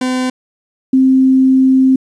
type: tone pair in turn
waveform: 40% pulse / sine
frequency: 255.1 / 262.6 Hz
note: C4 / C4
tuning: -44 / +6 cents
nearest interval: minor second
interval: 50 cents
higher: second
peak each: -13 / -6 dBFS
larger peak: second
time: 0.01-0.3 / 0.93-1.96 s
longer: second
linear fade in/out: 5 ms
effects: resampled to 22050 Hz + 8-bit